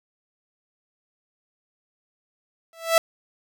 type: tone with exponential growth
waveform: sawtooth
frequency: 659.3 Hz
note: E5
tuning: in tune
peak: -8 dBFS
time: 2.73-2.98 s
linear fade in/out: 1 ms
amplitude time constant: 53 ms
effects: none